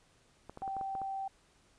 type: clicks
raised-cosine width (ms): 1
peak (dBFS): -31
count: 8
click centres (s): 0.496 / 0.574 / 0.62 / 0.678 / 0.767 / 0.812 / 0.952 / 1.017
type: tone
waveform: sine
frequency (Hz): 777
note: G5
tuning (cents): -16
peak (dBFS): -35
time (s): 0.62-1.28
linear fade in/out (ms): 5
effects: pink hiss -67 dBFS RMS until 1.78 s + resampled to 22050 Hz